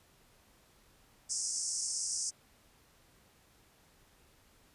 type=band-pass noise; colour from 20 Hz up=pink; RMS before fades=-36 dBFS; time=1.29-2.31 s; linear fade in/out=20 ms; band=5100 to 9300 Hz; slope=96 dB/octave; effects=pink hiss -65 dBFS RMS until 4.74 s + resampled to 32000 Hz